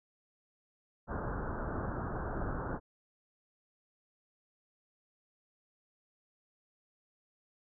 pink low-pass noise, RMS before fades -37 dBFS, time 1.07-2.8 s, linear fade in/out 50 ms, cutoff 1600 Hz, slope 96 dB/octave, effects none

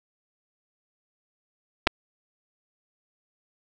clicks, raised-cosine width 0.3 ms, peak -4 dBFS, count 2, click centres 1.87 / 1.873 s, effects none

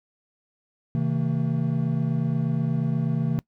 triangle tone cluster, 131.6 / 159.9 / 226.3 Hz, C3 / D#3 / A3, +10 / +48 / +49 cents, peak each -24 / -23 / -26 dBFS, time 0.95-3.39 s, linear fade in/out 0 ms, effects noise-tail reverb RT60 0.1 s tail -22 dB re dry

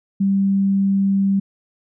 sine tone, 196 Hz, G3, in tune, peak -14 dBFS, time 0.2-1.4 s, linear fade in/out 10 ms, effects none

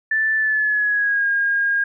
sine tone with pitch glide, 1760 to 1623.3 Hz, A6 to G#6, 0 to -40 cents, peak -16 dBFS, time 0.11-1.84 s, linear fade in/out 5 ms, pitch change -140 cents, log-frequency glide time 0.36-1.27 s, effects none

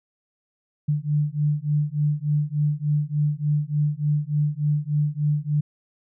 sine beating tone pair, 146.83 / 150.23 Hz, D3 / D3, 0 / +40 cents, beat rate 3.4 Hz, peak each -23 dBFS, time 0.88-5.61 s, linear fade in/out 10 ms, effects none

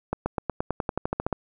accelerating click train, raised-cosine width 1 ms, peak -11 dBFS, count 14, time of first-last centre 0.13-1.327 s, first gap 130 ms, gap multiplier 0.94, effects none

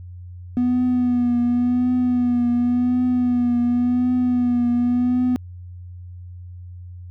triangle tone with vibrato, 245.4 Hz, B3, 11 cents flat, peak -13 dBFS, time 0.57-5.36 s, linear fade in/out 0 ms, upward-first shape triangle, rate 0.91 Hz, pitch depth 39 cents each way, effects tanh soft clip ceiling -11 dBFS + added 89 Hz sine -34 dBFS peak until 7.1 s

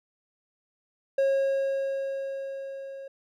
triangle tone with level ramp, 544 Hz, C#5, 33 cents flat, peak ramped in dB -18 to -36 dBFS, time 1.18-3.08 s, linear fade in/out 5 ms, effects none

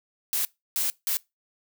blue noise bursts at uneven times, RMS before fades -26 dBFS, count 3, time 0.33-0.45 / 0.76-0.9 / 1.07-1.17 s, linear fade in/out 0 ms, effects noise-tail reverb RT60 0.2 s tail -22 dB re dry

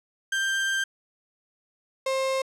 35% pulse tone pair in turn, 1577 / 530.8 Hz, G6 / C5, +10 / +25 cents, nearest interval octave + perfect fifth, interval 1885 cents, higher first, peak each -22 dBFS, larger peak neither, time 0.32-0.84 / 2.06-2.42 s, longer first, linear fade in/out 5 ms, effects low-pass 9000 Hz 12 dB/octave

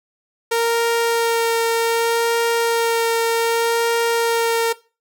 sawtooth tone with vibrato, 462.1 Hz, A#4, 15 cents flat, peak -12 dBFS, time 0.51-4.73 s, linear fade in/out 10 ms, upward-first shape sine, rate 0.65 Hz, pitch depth 11 cents each way, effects noise-tail reverb RT60 0.3 s tail -18 dB re dry

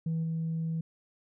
sine tone with level steps, 162.7 Hz, E3, 22 cents flat, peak -26 / -28 dBFS, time 0.06-0.81 s, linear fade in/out 5 ms, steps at 0.23 s, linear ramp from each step 10 ms, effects tanh soft clip ceiling -26 dBFS

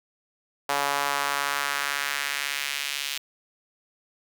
sawtooth tone with high-pass filter sweep, 141.9 Hz, C#3, 41 cents sharp, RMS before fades -28 dBFS, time 0.69-3.18 s, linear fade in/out 5 ms, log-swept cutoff 790 to 3000 Hz, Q 1.5, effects none

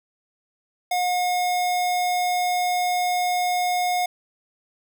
square tone, 720 Hz, F#5, 47 cents flat, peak -21 dBFS, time 0.91-4.06 s, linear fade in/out 5 ms, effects none

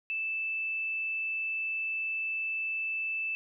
sine tone, 2637 Hz, E7, in tune, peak -30 dBFS, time 0.1-3.35 s, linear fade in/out 0 ms, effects none

